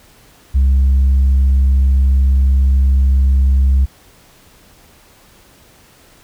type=tone; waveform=sine; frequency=66.9 Hz; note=C2; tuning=39 cents sharp; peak=-6 dBFS; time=0.54-3.86 s; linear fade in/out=20 ms; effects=tanh soft clip ceiling -7 dBFS + pink hiss -47 dBFS RMS until 6.23 s